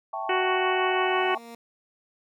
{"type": "chord", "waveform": "sine", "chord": "A dominant seventh", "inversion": "second", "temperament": "equal", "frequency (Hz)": [659.3, 784, 880, 1108.7], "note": ["E5", "G5", "A5", "C#6"], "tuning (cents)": [0, 0, 0, 0], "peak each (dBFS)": [-36, -33, -34, -35], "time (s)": [0.13, 1.38], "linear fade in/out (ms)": 5}
{"type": "harmonic tone", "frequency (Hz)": 371.6, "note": "F#4", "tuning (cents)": 7, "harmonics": [1, 2, 3, 4, 5, 6, 7, 8], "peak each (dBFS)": [-26, -29, -31, -32, -33, -34, -34, -35], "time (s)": [0.29, 1.35], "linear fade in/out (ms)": 5}
{"type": "tone with exponential growth", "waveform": "15% pulse", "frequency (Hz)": 233.1, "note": "A#3", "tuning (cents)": 0, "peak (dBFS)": -33, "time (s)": [0.4, 1.55], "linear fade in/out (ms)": 2, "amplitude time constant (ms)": 250}
{"effects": []}